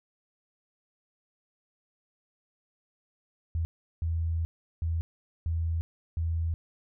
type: tone bursts at uneven times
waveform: sine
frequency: 82.41 Hz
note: E2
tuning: in tune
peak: -26 dBFS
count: 5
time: 3.55-3.65 / 4.02-4.45 / 4.82-5.01 / 5.46-5.81 / 6.17-6.54 s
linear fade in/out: 0 ms
effects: none